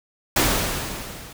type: noise with level ramp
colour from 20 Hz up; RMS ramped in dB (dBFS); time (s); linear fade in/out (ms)
pink; -17 to -41; 0.36-1.33; 5
effects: none